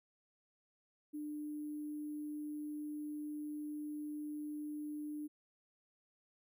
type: tone with sample-and-hold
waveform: sine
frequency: 298.9 Hz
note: D4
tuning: 31 cents sharp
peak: -40 dBFS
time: 1.13-5.28 s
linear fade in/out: 20 ms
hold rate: 11025 Hz
effects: none